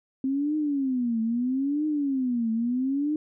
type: tone with vibrato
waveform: sine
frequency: 261.6 Hz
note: C4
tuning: in tune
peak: -23 dBFS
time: 0.24-3.16 s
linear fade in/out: 2 ms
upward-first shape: triangle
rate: 0.77 Hz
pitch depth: 290 cents each way
effects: none